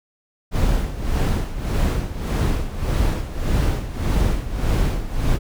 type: noise with tremolo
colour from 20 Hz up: brown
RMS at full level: -17 dBFS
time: 0.51-5.39 s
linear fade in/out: 50 ms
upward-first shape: sine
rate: 1.7 Hz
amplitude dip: 75%
effects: none